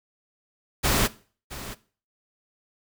pink noise with echo, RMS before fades -22 dBFS, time 0.83-1.08 s, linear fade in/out 20 ms, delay 670 ms, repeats 1, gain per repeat -15 dB, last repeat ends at 1.75 s, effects noise-tail reverb RT60 0.4 s tail -18 dB re dry

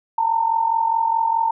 sine tone with amplitude modulation, 908 Hz, A#5, 46 cents flat, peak -13 dBFS, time 0.18-1.51 s, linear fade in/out 5 ms, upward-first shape sine, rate 44.8 Hz, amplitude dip 70%, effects none

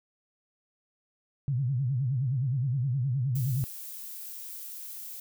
sine tone with vibrato, 130.1 Hz, C3, 9 cents flat, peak -25 dBFS, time 1.48-3.64 s, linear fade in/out 0 ms, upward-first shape sine, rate 9.6 Hz, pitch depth 170 cents each way
violet noise, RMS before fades -41 dBFS, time 3.35-5.2 s, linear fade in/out 5 ms
effects none

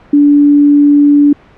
sine tone, 289.5 Hz, D4, 25 cents flat, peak -3 dBFS, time 0.13-1.33 s, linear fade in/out 5 ms, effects pink hiss -41 dBFS RMS until 1.57 s + low-pass 2000 Hz 12 dB/octave

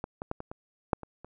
clicks, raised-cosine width 1 ms, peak -20 / -21 / -17 / -24 / -25 / -9 / -27 / -30 dBFS, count 8, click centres 0.041 / 0.219 / 0.314 / 0.404 / 0.515 / 0.932 / 1.033 / 1.246 s, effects none

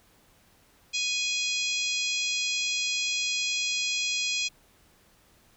harmonic tone, 830.6 Hz, G#5, in tune, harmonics 3 / 4 / 5 / 6 / 7 / 8 / 9, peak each -30 / -32 / -34 / -36 / -37 / -38 / -39 dBFS, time 0.93-4.49 s, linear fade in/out 20 ms, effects pink hiss -61 dBFS RMS until 5.56 s

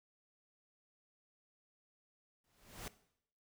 pink noise with exponential growth, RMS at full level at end -43 dBFS, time 2.44-2.88 s, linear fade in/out 2 ms, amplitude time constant 95 ms, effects noise-tail reverb RT60 0.7 s tail -17 dB re dry

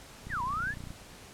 click train, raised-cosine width 5 ms, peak -30 dBFS, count 20, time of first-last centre 0.27-0.905 s, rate 29.9 Hz
sine exponential two-way sweep, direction down then up, 2100 to 940 to 1824 Hz, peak -30 dBFS, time 0.29-0.75 s, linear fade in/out 50 ms, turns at 0.42 s
effects pink hiss -50 dBFS RMS until 1.33 s + low-pass 11000 Hz 12 dB/octave

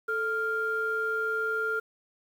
sine tone pair together, 440 / 1396.9 Hz, A4 / F6, 0 / 0 cents, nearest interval octave + minor sixth, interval 2000 cents, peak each -31 / -27 dBFS, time 0.08-1.8 s, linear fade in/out 10 ms, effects tanh soft clip ceiling -19 dBFS + 9-bit

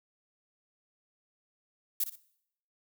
violet noise with echo, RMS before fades -29 dBFS, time 2-2.04 s, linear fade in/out 5 ms, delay 59 ms, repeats 2, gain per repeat -10 dB, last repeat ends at 2.158 s, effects noise-tail reverb RT60 0.7 s tail -20 dB re dry

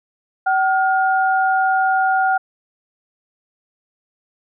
sine tone pair together, 762.7 / 1424 Hz, G5 / F6, -48 / +33 cents, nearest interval major seventh, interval 1081 cents, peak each -15 / -19 dBFS, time 0.46-2.38 s, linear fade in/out 10 ms, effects none

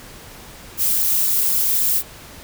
violet noise with flanger, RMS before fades -18 dBFS, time 0.77-2.03 s, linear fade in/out 50 ms, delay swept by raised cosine 0.33 to 3.03 ms, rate 3.9 Hz, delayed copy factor -0.8, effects pink hiss -40 dBFS RMS until 2.43 s

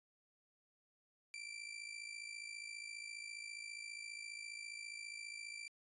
sawtooth tone with amplitude modulation, 2348 Hz, D7, 1 cent flat, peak -40 dBFS, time 1.34-5.68 s, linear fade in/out 0 ms, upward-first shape sine, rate 54.8 Hz, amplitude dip 70%, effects resampled to 24000 Hz

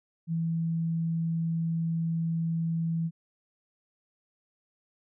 sine tone, 164.81 Hz, E3, in tune, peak -26 dBFS, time 0.27-3.11 s, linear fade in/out 50 ms, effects none

